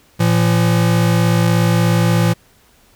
square tone pair together, 113.53 / 170.1 Hz, A#2 / F3, -45 / -45 cents, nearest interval perfect fifth, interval 700 cents, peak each -15 dBFS, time 0.19-2.34 s, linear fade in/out 20 ms, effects pink hiss -52 dBFS RMS until 2.95 s

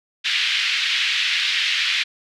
white band-pass noise, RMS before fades -21 dBFS, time 0.24-2.04 s, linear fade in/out 20 ms, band 1900 to 3700 Hz, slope 24 dB/octave, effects none

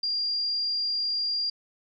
sine tone, 4787 Hz, D8, 32 cents sharp, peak -25 dBFS, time 0.03-1.5 s, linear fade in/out 5 ms, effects none

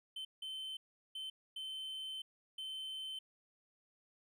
triangle tone bursts at uneven times, 3078 Hz, G7, 32 cents flat, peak -40 dBFS, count 5, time 0.16-0.25 / 0.42-0.77 / 1.15-1.3 / 1.56-2.22 / 2.58-3.19 s, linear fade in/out 5 ms, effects none

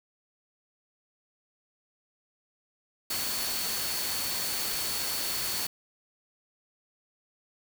sine tone in noise, 4435 Hz, C#8, in tune, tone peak -36 dBFS, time 3.1-5.67 s, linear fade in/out 5 ms, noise white, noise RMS -32 dBFS, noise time 3.1-5.67 s, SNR -7 dB, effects none

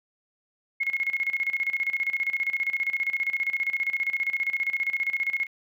sine tone with tremolo, 2165 Hz, C#7, 41 cents flat, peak -22 dBFS, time 0.8-5.47 s, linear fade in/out 10 ms, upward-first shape square, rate 15 Hz, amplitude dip 75%, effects none

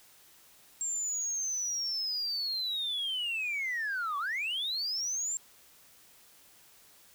sine linear two-way sweep, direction down then up, 7459 to 1108 to 7459 Hz, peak -29 dBFS, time 0.81-5.37 s, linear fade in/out 0 ms, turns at 4.18 s, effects tanh soft clip ceiling -28 dBFS + white hiss -59 dBFS RMS until 7.14 s

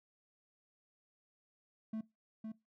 triangle tone with echo, 220 Hz, A3, in tune, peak -35 dBFS, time 1.93-2.01 s, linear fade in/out 5 ms, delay 510 ms, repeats 1, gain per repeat -4 dB, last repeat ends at 2.52 s, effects noise-tail reverb RT60 0.2 s tail -20 dB re dry

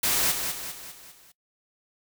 white noise with echo, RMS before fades -24 dBFS, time 0.03-0.32 s, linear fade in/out 5 ms, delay 200 ms, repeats 5, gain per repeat -6 dB, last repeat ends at 1.32 s, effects noise-tail reverb RT60 0.1 s tail -21 dB re dry

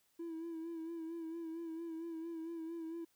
triangle tone with vibrato, 329.6 Hz, E4, in tune, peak -38 dBFS, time 0.19-3.05 s, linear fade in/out 10 ms, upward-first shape sine, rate 4.4 Hz, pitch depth 45 cents each way, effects tanh soft clip ceiling -36 dBFS + white hiss -75 dBFS RMS until 3.15 s

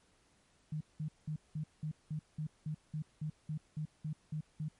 sine tone bursts, 153.6 Hz, D#3, 22 cents flat, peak -35 dBFS, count 15, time 0.72-4.685 s, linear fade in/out 5 ms, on 87 ms, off 190 ms, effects pink hiss -70 dBFS RMS until 4.79 s + MP3 48 kbps

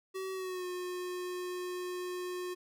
square tone with pitch glide, 380 to 360.8 Hz, F#4 to F#4, +46 to -44 cents, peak -37 dBFS, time 0.14-2.55 s, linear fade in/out 20 ms, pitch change -90 cents, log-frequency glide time 0.33-0.66 s, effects none

